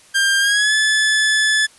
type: tone with pitch glide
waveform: sawtooth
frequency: 1595 to 1729.3 Hz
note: G6 to A6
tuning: +30 to -30 cents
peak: -10 dBFS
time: 0.14-1.67 s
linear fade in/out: 20 ms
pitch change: +140 cents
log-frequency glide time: 0.39-0.74 s
effects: white hiss -48 dBFS RMS until 1.78 s + resampled to 24000 Hz